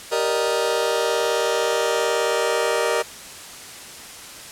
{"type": "chord", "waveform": "sawtooth", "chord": "Eb major seventh", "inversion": "first", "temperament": "just", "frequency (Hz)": [388.9, 466.7, 583.4, 622.3], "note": ["G4", "Bb4", "D5", "Eb5"], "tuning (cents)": [-14, 2, -12, 0], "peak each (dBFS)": [-23, -18, -23, -21], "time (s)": [0.11, 3.03], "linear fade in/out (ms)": 20, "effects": ["white hiss -38 dBFS RMS until 4.51 s", "low-pass 10000 Hz 12 dB/octave"]}